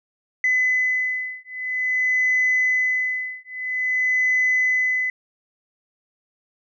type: beating tone pair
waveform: sine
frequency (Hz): 2014 / 2014.5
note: B6 / B6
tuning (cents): +33 / +34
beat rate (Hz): 0.5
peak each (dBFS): -21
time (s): 0.44-5.1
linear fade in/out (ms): 2
effects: tanh soft clip ceiling -12 dBFS